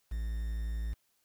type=tone with quantisation; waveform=triangle; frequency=55.8 Hz; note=A1; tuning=25 cents sharp; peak=-30 dBFS; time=0.11-0.94 s; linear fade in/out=10 ms; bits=9; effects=white hiss -74 dBFS RMS until 1.24 s